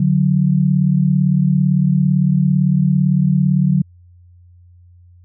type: tone pair together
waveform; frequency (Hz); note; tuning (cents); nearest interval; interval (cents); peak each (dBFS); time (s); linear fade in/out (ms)
sine; 146 / 183.81; D3 / F#3; -10 / -11; major third; 399; -14; 0-3.82; 5
effects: added 88 Hz sine -43 dBFS peak until 5.24 s